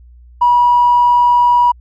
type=tone with tanh clipping; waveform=triangle; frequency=969 Hz; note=B5; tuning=33 cents flat; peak=-7 dBFS; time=0.41-1.72 s; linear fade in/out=10 ms; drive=4 dB; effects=added 60 Hz sine -38 dBFS peak until 1.8 s